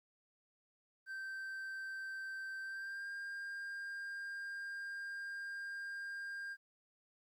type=tone with pitch glide; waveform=triangle; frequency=1558 to 1602.7 Hz; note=G6 to G6; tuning=-11 to +38 cents; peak=-40 dBFS; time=1.06-6.57 s; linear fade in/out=50 ms; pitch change=+49 cents; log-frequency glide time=2.61-3.08 s; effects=13-bit